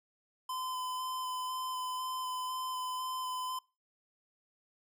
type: tone with vibrato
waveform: square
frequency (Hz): 1020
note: C6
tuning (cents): -44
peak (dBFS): -36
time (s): 0.49-3.59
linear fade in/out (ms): 5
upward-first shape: square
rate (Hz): 2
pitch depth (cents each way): 9
effects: noise-tail reverb RT60 0.3 s tail -24 dB re dry